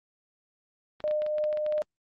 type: clicks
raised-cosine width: 0.3 ms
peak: -27 dBFS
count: 12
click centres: 1.004 / 1.078 / 1.111 / 1.22 / 1.264 / 1.383 / 1.44 / 1.528 / 1.573 / 1.664 / 1.724 / 1.78 s
type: tone with tremolo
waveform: sine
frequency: 606 Hz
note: D#5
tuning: 46 cents flat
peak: -24 dBFS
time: 1.04-1.82 s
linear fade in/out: 0 ms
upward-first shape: triangle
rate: 3.1 Hz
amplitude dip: 30%
effects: Opus 24 kbps